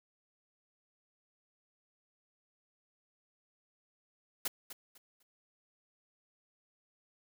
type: noise with echo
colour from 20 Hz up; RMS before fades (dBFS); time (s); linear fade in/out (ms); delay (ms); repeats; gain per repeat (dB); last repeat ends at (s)
white; -34; 4.45-4.48; 5; 250; 3; -12; 5.23
effects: none